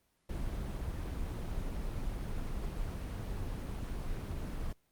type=noise; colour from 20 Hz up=brown; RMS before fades=-37 dBFS; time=0.29-4.73 s; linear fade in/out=5 ms; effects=pink hiss -75 dBFS RMS until 4.91 s + Opus 24 kbps